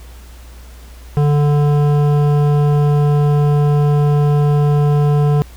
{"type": "tone with hard clipping", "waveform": "sine", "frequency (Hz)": 146.4, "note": "D3", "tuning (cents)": -5, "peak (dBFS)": -12, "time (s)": [1.17, 5.42], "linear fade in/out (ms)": 0, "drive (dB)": 13, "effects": ["added 60 Hz sine -34 dBFS peak until 5.56 s", "pink hiss -44 dBFS RMS until 5.56 s"]}